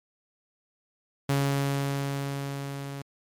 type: tone with level ramp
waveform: sawtooth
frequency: 139.4 Hz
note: C#3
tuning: 10 cents sharp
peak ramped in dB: -18 to -31 dBFS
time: 1.29-3.02 s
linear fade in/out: 5 ms
effects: MP3 96 kbps